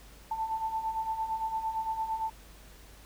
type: beating tone pair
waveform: sine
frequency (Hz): 880 / 888.8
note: A5 / A5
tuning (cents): 0 / +17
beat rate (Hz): 8.8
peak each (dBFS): -37 / -31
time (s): 0.31-2.3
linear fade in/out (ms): 5
effects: added 50 Hz sine -52 dBFS peak until 3.05 s + pink hiss -55 dBFS RMS until 3.05 s